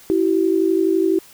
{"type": "tone pair together", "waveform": "sine", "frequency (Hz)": [329.2, 381.1], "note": ["E4", "G4"], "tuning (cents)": [-2, -49], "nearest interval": "minor third", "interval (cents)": 253, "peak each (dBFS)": -17, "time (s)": [0.1, 1.19], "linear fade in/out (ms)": 0, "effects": ["white hiss -46 dBFS RMS until 1.33 s"]}